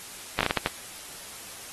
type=slowing click train; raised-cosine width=0.3 ms; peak=-7 dBFS; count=7; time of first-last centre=0.39-0.661 s; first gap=17 ms; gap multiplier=1.39; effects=white hiss -42 dBFS RMS until 1.72 s + AAC 32 kbps